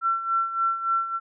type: tone with tremolo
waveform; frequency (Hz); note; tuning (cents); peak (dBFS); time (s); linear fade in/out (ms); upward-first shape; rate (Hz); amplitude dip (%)
sine; 1350; E6; +41; -19; 0.01-1.2; 50; sine; 3.5; 70
effects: none